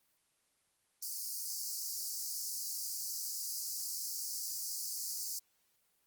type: high-pass noise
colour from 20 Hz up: pink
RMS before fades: -40 dBFS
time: 1.02-5.39 s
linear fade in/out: 5 ms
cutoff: 4600 Hz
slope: 96 dB/octave
effects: white hiss -75 dBFS RMS until 6.06 s + Opus 24 kbps